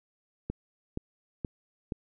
click train, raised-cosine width 3 ms, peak -19 dBFS, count 4, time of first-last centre 0.5-1.922 s, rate 2.11 Hz, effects none

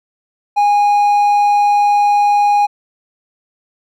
triangle tone, 822 Hz, G#5, 18 cents flat, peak -7 dBFS, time 0.56-2.67 s, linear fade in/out 20 ms, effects none

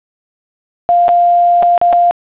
sine tone with dropouts, 698.5 Hz, F5, in tune, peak -6 dBFS, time 0.89-2.11 s, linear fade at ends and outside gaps 0 ms, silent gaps 1.082-1.09 / 1.625-1.63 / 1.778-1.815 / 1.927-1.931 s, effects resampled to 8000 Hz + 7-bit

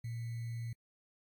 sine tone with sample-and-hold, 116.54 Hz, A#2, in tune, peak -37 dBFS, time 0.04-0.73 s, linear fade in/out 5 ms, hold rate 2100 Hz, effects AAC 64 kbps

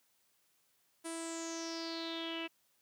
sawtooth tone with low-pass filter sweep, 329.6 Hz, E4, in tune, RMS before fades -41 dBFS, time 1.04-2.48 s, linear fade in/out 20 ms, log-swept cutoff 9800 to 2700 Hz, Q 7.2, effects white hiss -74 dBFS RMS until 2.81 s + high-pass 80 Hz 12 dB/octave

